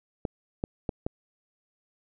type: clicks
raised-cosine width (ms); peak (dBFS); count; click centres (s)
2; -15; 4; 0.252 / 0.639 / 0.892 / 1.065
effects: none